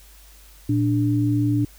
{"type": "tone pair together", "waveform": "sine", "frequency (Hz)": [116.54, 293.7], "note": ["A#2", "D4"], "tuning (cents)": [0, 0], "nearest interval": "octave + major third", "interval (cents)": 1600, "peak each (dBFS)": [-20, -20], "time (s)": [0.69, 1.65], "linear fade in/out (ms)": 5, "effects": ["added 50 Hz sine -47 dBFS peak until 1.78 s", "white hiss -51 dBFS RMS until 1.78 s"]}